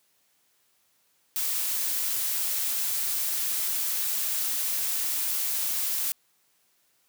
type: noise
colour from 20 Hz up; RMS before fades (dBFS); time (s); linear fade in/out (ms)
blue; -28; 1.36-6.12; 0
effects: white hiss -68 dBFS RMS until 7.08 s + high-pass 100 Hz 12 dB/octave